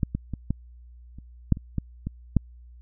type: clicks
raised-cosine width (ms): 5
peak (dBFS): -10 / -14 / -18 / -12 / -30 / -6 / -25 / -13 / -17 / -6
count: 10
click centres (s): 0.032 / 0.15 / 0.337 / 0.506 / 1.186 / 1.523 / 1.571 / 1.783 / 2.07 / 2.367
effects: added 60 Hz sine -45 dBFS peak until 2.81 s